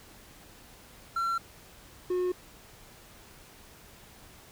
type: tone pair in turn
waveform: triangle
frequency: 1359 / 362 Hz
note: F6 / F#4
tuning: -48 / -38 cents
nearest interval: octave + major seventh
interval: 2290 cents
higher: first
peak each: -25 / -24 dBFS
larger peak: second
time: 1.16-1.38 / 2.1-2.32 s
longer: neither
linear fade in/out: 5 ms
effects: pink hiss -53 dBFS RMS until 4.51 s